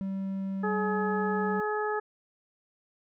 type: tone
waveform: triangle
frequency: 193.3 Hz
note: G3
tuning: 24 cents flat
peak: -28 dBFS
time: 0.01-1.6 s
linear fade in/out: 0 ms
type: harmonic tone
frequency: 423.7 Hz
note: G#4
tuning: 35 cents sharp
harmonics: 1 / 2 / 3 / 4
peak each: -30 / -33 / -35 / -36 dBFS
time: 0.63-2 s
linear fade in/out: 10 ms
effects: none